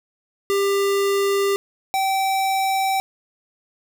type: tone pair in turn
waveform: square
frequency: 397.4 / 772.6 Hz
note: G4 / G5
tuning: +24 / -25 cents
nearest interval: octave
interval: 1151 cents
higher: second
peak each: -18 / -19 dBFS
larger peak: first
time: 0.5-1.56 / 1.94-3 s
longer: neither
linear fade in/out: 0 ms
effects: none